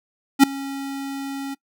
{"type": "tone with ADSR envelope", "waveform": "square", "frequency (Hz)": 274.9, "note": "C#4", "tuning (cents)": -14, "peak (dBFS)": -6, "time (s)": [0.39, 1.55], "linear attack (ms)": 44, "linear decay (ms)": 5, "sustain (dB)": -22, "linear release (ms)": 17, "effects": ["noise-tail reverb RT60 0.1 s tail -22 dB re dry"]}